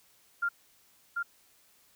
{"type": "tone with echo", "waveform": "sine", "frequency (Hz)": 1396.9, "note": "F6", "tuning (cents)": 0, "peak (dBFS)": -26, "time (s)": [0.42, 0.49], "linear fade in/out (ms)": 10, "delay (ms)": 740, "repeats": 1, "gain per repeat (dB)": -3, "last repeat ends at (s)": 1.23, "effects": ["white hiss -64 dBFS RMS until 1.95 s"]}